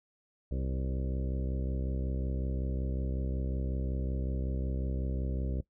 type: harmonic tone with a mistuned harmonic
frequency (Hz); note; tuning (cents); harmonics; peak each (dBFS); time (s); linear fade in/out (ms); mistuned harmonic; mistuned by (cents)
65.41; C2; 0; 1 / 2 / 3 / 4 / 5 / 6 / 7 / 8 / 9; -32 / -38 / -42 / -44 / -46 / -48 / -49 / -50 / -51; 0.51-5.61; 5; 7; +23
effects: noise-tail reverb RT60 0.1 s tail -18 dB re dry